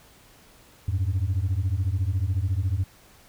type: beating tone pair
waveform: sine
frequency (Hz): 87.31 / 101.31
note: F2 / G#2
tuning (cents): 0 / -42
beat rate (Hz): 14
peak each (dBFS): -23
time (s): 0.88-2.84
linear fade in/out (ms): 5
effects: tanh soft clip ceiling -19 dBFS + pink hiss -54 dBFS RMS until 3.28 s